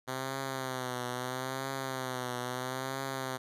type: tone with vibrato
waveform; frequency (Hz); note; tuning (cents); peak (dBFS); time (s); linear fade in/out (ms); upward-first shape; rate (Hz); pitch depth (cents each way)
5% pulse; 129.3; C3; -20; -23; 0.07-3.38; 20; triangle; 0.76; 81
effects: resampled to 32000 Hz